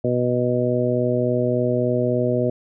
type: harmonic tone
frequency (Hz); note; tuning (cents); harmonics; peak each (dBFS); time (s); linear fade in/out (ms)
123.47; B2; 0; 1 / 2 / 3 / 4 / 5; -24 / -24 / -24 / -24 / -24; 0.04-2.5; 5
effects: none